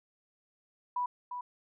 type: tone with echo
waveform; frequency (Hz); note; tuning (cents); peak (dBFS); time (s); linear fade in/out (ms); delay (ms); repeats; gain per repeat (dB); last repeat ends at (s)
sine; 984; B5; -7; -29; 0.96-1.06; 5; 350; 1; -7; 1.41
effects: none